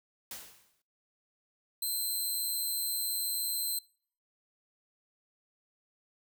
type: noise with exponential decay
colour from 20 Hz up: white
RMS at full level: -40 dBFS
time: 0.31-0.82 s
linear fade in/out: 2 ms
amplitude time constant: 110 ms
type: tone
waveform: 5% pulse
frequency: 4097 Hz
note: C8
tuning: 37 cents flat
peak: -24 dBFS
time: 1.82-3.79 s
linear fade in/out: 5 ms
effects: noise-tail reverb RT60 0.5 s tail -23 dB re dry